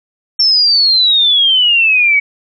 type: exponential sweep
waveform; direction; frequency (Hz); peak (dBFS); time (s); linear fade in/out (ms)
sine; down; 5440 to 2232; -7; 0.39-2.2; 10
effects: none